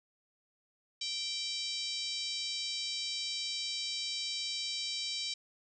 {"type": "harmonic tone with a mistuned harmonic", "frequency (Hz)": 779, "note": "G5", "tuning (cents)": -11, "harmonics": [3, 4, 5, 6, 7, 8, 9, 10], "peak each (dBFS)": [-46, -42, -39, -41, -41, -51, -49, -52], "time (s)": [1.01, 5.34], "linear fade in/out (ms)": 5, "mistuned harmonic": 10, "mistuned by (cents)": 41, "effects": []}